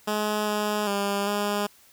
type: tone with pitch steps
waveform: 10% pulse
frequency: 211.2 / 209.8 / 200.7 / 205.3 Hz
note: G#3 / G#3 / G3 / G#3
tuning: +29 / +18 / +41 / -20 cents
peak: -16 dBFS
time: 0.07-1.67 s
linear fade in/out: 10 ms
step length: 400 ms
effects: white hiss -56 dBFS RMS until 1.92 s